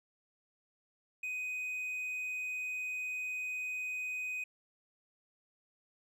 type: tone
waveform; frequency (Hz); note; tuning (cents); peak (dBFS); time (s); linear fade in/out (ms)
triangle; 2502; D#7; +9; -34; 1.23-4.44; 5
effects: none